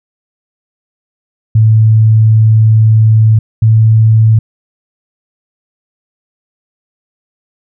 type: tone pair in turn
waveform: sine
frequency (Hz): 110 / 110.77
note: A2 / A2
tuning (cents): 0 / +12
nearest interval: unison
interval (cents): 12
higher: second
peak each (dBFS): -3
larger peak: neither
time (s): 1.55-3.39 / 3.62-4.39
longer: first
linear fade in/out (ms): 5
effects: none